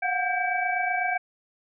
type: tone cluster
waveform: sine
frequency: 715 / 743 / 1587 / 2293 Hz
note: F5 / F#5 / G6 / D7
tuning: +41 / +7 / +21 / -42 cents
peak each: -29 dBFS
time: 0.02-1.18 s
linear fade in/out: 10 ms
effects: none